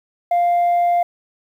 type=tone; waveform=sine; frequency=698.5 Hz; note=F5; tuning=in tune; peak=-11 dBFS; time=0.31-1.03 s; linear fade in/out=5 ms; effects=tanh soft clip ceiling -12 dBFS + 8-bit